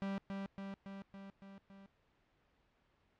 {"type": "tone with echo", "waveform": "45% pulse", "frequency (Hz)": 196, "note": "G3", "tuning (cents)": 0, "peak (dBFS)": -37, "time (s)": [0.02, 0.18], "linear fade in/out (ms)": 0, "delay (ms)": 280, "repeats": 6, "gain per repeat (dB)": -3, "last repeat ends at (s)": 1.86, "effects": ["pink hiss -75 dBFS RMS until 3.19 s", "low-pass 3000 Hz 12 dB/octave"]}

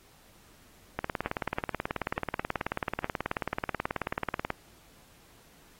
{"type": "click train", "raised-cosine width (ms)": 0.5, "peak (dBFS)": -14, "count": 66, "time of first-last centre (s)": [0.99, 4.504], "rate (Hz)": 18.5, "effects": ["pink hiss -59 dBFS RMS until 5.79 s", "AAC 48 kbps"]}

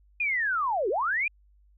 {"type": "linear two-way sweep", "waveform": "sine", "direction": "down then up", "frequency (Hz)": [2489, 349.2, 2489], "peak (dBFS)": -24, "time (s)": [0.2, 1.28], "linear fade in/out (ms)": 5, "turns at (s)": 0.89, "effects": ["added 50 Hz sine -57 dBFS peak until 1.77 s"]}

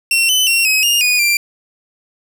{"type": "tone with pitch steps", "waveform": "sawtooth", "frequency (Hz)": [2721, 3025, 2733, 2546, 2829, 2468, 2368], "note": ["F7", "F#7", "F7", "D#7", "F7", "D#7", "D7"], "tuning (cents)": [-46, 38, -38, 39, 22, -15, 14], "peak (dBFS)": -8, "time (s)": [0.11, 1.37], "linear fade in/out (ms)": 2, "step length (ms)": 180, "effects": []}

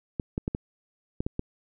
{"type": "clicks", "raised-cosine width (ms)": 3, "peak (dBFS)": -15, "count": 7, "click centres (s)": [0.198, 0.379, 0.479, 0.549, 1.205, 1.265, 1.394], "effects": []}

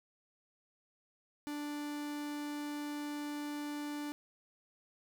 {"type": "tone", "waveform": "45% pulse", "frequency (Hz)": 293.7, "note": "D4", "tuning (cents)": 0, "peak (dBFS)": -38, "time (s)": [1.47, 4.12], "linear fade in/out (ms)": 0, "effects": []}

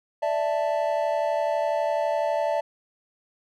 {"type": "chord", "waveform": "triangle", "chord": "D suspended second", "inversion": "none", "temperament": "equal", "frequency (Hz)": [587.3, 659.3, 880], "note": ["D5", "E5", "A5"], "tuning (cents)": [0, 0, 0], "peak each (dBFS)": [-24, -24, -27], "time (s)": [0.22, 2.61], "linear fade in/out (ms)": 10, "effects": []}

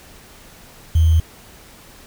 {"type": "tone with sample-and-hold", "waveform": "sine", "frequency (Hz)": 81, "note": "E2", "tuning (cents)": -30, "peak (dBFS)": -10, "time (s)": [0.95, 1.2], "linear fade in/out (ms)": 5, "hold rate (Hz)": 3150, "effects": ["pink hiss -44 dBFS RMS until 2.06 s"]}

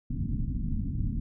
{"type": "low-pass noise", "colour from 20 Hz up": "pink", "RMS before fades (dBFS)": -30, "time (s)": [0.1, 1.2], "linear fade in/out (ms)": 5, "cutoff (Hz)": 260, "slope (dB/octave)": 48, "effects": []}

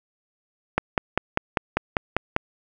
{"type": "click train", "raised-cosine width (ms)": 0.5, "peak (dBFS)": -4, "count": 9, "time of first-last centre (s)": [0.78, 2.364], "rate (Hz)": 5.05, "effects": []}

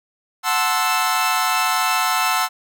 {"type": "chord", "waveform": "sawtooth", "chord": "F# half-diminished seventh", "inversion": "none", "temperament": "equal", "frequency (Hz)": [740, 880, 1046.5, 1318.5], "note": ["F#5", "A5", "C6", "E6"], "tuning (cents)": [0, 0, 0, 0], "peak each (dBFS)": [-20, -20, -20, -17], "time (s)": [0.43, 2.49], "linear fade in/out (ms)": 50, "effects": []}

